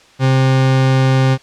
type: tone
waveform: 40% pulse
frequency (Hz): 132.1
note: C3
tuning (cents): +17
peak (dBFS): -9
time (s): 0.19-1.38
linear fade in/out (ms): 50
effects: white hiss -46 dBFS RMS until 1.42 s + low-pass 5000 Hz 12 dB/octave